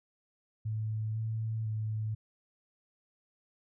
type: tone with pitch steps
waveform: sine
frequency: 109 / 111.1 / 108.7 Hz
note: A2 / A2 / A2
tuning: -16 / +17 / -21 cents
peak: -31 dBFS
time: 0.65-2.15 s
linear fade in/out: 10 ms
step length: 500 ms
effects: none